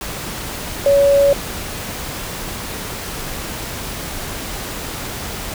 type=tone in noise; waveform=sine; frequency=562 Hz; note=C#5; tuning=24 cents sharp; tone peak=-9 dBFS; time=0.86-1.33 s; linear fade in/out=2 ms; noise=pink; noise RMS=-27 dBFS; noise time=0.01-5.54 s; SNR=+15 dB; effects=none